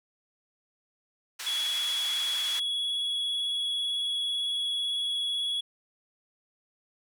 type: band-pass noise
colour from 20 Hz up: pink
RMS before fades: -38 dBFS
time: 1.39-2.6 s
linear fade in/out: 10 ms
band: 1700 to 10000 Hz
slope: 12 dB/octave
type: tone with vibrato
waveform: triangle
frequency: 3362 Hz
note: G#7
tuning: 20 cents sharp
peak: -26 dBFS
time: 1.46-5.61 s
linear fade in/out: 10 ms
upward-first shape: sine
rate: 18 Hz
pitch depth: 14 cents each way
effects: none